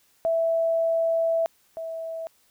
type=tone pair in turn; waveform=sine; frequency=659.3 / 653.6 Hz; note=E5 / E5; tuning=0 / -15 cents; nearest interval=unison; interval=15 cents; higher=first; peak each=-20 / -30 dBFS; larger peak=first; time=0.25-1.46 / 1.77-2.27 s; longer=first; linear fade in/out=0 ms; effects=white hiss -63 dBFS RMS until 2.5 s